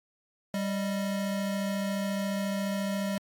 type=tone pair together; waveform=square; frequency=196.01 / 622.3 Hz; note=G3 / D#5; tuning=0 / 0 cents; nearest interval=octave + minor sixth; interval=2000 cents; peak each=-30 / -37 dBFS; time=0.54-3.18 s; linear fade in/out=2 ms; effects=AAC 64 kbps